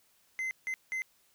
triangle tone bursts at uneven times, 2062 Hz, C7, 26 cents flat, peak -30 dBFS, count 3, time 0.39-0.51 / 0.67-0.74 / 0.92-1.02 s, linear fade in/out 0 ms, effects white hiss -68 dBFS RMS until 1.34 s

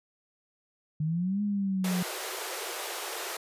sine exponential two-way sweep, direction up then down, 150 to 208.1 to 177 Hz, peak -26 dBFS, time 1-2.03 s, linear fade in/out 5 ms, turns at 1.42 s
pink high-pass noise, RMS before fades -36 dBFS, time 1.84-3.37 s, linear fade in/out 5 ms, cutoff 350 Hz, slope 96 dB/octave
effects resampled to 32000 Hz

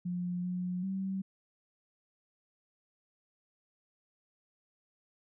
sine tone with pitch steps, 177.7 / 180.3 / 191.8 Hz, F3 / F#3 / G3, +30 / -45 / -37 cents, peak -32 dBFS, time 0.05-1.22 s, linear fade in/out 10 ms, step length 390 ms, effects none

